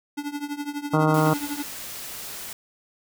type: tone with tremolo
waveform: square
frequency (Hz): 290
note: D4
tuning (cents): -22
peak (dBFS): -26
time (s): 0.17-1.63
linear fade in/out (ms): 10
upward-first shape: triangle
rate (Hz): 12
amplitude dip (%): 90
type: harmonic tone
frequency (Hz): 155.56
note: D#3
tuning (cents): 0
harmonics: 1 / 2 / 3 / 4 / 5 / 6 / 7 / 8 / 9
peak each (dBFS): -21 / -24 / -26 / -27 / -28 / -29 / -29 / -30 / -31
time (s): 0.93-1.34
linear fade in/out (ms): 10
type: noise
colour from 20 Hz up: white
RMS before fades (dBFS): -36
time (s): 1.14-2.53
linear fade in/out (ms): 2
effects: none